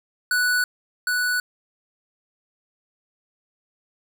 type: tone pair in turn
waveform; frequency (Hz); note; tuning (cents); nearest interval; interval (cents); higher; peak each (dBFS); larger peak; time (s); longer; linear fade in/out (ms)
square; 1480 / 1480; F#6 / F#6; 0 / 0; unison; 0; neither; -19 / -21; first; 0.31-0.64 / 1.07-1.4; neither; 2
effects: none